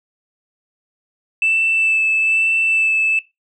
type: tone with vibrato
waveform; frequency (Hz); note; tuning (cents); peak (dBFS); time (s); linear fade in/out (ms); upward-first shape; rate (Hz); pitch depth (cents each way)
sine; 2642; E7; +3; -12; 1.42-3.19; 2; sine; 1.1; 14
effects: noise-tail reverb RT60 0.2 s tail -18 dB re dry + tanh soft clip ceiling -9 dBFS